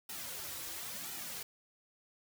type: noise with flanger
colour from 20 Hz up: white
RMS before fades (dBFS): -43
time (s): 0.09-1.43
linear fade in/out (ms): 5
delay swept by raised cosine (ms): 1.8 to 4.9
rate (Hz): 0.97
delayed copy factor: -0.75
effects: none